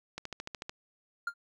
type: click train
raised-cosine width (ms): 0.2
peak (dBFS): -21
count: 8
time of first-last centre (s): 0.18-0.695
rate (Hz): 13.6
type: tone with exponential decay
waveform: triangle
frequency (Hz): 1400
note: F6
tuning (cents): +4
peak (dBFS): -25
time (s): 1.27-1.34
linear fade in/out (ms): 5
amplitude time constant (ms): 15
effects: none